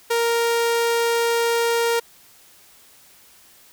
sawtooth tone, 466.2 Hz, A#4, in tune, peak -14 dBFS, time 0.1-2 s, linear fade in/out 10 ms, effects white hiss -51 dBFS RMS until 3.72 s

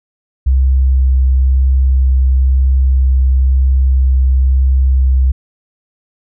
sine tone with vibrato, 65.41 Hz, C2, in tune, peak -7 dBFS, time 0.46-5.32 s, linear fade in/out 10 ms, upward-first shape sine, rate 1 Hz, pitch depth 9 cents each way, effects none

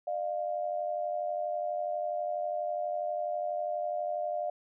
sine tone pair together, 606.3 / 698.5 Hz, D#5 / F5, -45 / 0 cents, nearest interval major second, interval 245 cents, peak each -33 / -33 dBFS, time 0.07-4.5 s, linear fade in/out 5 ms, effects none

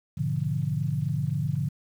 sine chord, G# diminished seventh, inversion none, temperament equal, 103.83 / 123.47 / 146.83 / 174.61 Hz, G#2 / B2 / D3 / F3, 0 / 0 / 0 / 0 cents, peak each -33 / -31 / -27 / -33 dBFS, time 0.17-1.69 s, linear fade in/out 10 ms, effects 9-bit

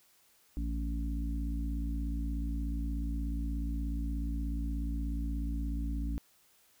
harmonic tone, 56.7 Hz, A#1, 47 cents flat, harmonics 1 / 3 / 4 / 5, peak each -32 / -44 / -44 / -41 dBFS, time 0.57-6.18 s, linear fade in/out 0 ms, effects white hiss -66 dBFS RMS until 6.8 s

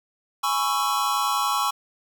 square chord, C# minor seventh, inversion second, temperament just, 831.5 / 997.9 / 1108.7 / 1330.5 Hz, G#5 / B5 / C#6 / E6, +2 / +18 / 0 / +16 cents, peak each -29 / -30 / -25 / -29 dBFS, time 0.43-1.71 s, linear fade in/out 10 ms, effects none

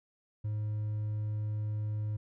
triangle tone with hard clipping, 106.2 Hz, G#2, 39 cents sharp, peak -32 dBFS, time 0.44-2.17 s, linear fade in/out 10 ms, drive 5 dB, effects none

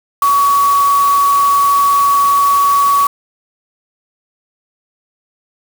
sine tone in noise, 1128 Hz, C#6, 30 cents sharp, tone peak -8 dBFS, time 0.22-3.07 s, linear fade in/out 2 ms, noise white, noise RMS -25 dBFS, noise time 0.22-3.07 s, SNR +14 dB, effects none

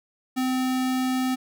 square tone, 257.4 Hz, C4, 28 cents flat, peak -23 dBFS, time 0.36-1.36 s, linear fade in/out 20 ms, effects none

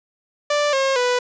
sawtooth tone with pitch steps, 587.3 / 538.6 / 493.9 Hz, D5 / C#5 / B4, 0 / -50 / 0 cents, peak -13 dBFS, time 0.5-1.19 s, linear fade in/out 5 ms, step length 230 ms, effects resampled to 16000 Hz + 8-bit

